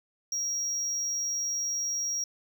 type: tone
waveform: triangle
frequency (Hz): 5650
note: F8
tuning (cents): +19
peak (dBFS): -27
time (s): 0.32-2.24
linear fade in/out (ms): 2
effects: none